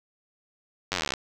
slowing click train, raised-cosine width 0.2 ms, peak -9 dBFS, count 18, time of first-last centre 0.92-1.138 s, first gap 10 ms, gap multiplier 1.03, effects none

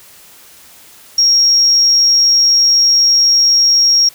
sine tone, 5588 Hz, F8, in tune, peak -6 dBFS, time 1.18-4.09 s, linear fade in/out 5 ms, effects tanh soft clip ceiling -2 dBFS + white hiss -41 dBFS RMS until 4.14 s

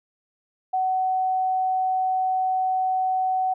sine tone, 750 Hz, F#5, 23 cents sharp, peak -20 dBFS, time 0.73-3.54 s, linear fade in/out 10 ms, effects none

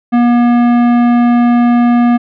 sine tone with tanh clipping, 240 Hz, B3, 49 cents flat, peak -8 dBFS, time 0.12-2.18 s, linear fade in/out 20 ms, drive 15 dB, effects none

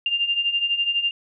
sine beating tone pair, 2788 / 2800 Hz, F7 / F7, -4 / +4 cents, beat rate 12 Hz, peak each -26 / -21 dBFS, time 0.06-1.11 s, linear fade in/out 2 ms, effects none

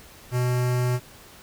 square tone with notch filter, 124.2 Hz, B2, 10 cents sharp, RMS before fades -23 dBFS, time 0.31-1 s, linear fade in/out 50 ms, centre 3500 Hz, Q 2, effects pink hiss -48 dBFS RMS until 1.42 s

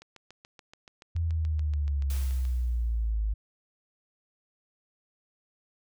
click train, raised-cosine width 0.2 ms, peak -31 dBFS, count 18, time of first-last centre 0.02-2.452 s, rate 6.99 Hz
sine exponential sweep, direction down, 84.5 to 51.91 Hz, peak -25 dBFS, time 1.15-3.34 s, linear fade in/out 10 ms
white noise with exponential decay, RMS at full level -41 dBFS, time 2.1-3.12 s, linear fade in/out 2 ms, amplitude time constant 220 ms
effects none

